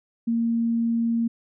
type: tone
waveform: sine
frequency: 231.2 Hz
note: A#3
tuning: 14 cents flat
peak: -20 dBFS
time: 0.27-1.28 s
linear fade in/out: 10 ms
effects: none